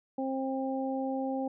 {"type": "harmonic tone", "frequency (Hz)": 265.8, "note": "C4", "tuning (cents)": 27, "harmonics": [1, 2, 3], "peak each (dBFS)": [-32, -35, -37], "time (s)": [0.18, 1.48], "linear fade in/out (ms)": 5, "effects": []}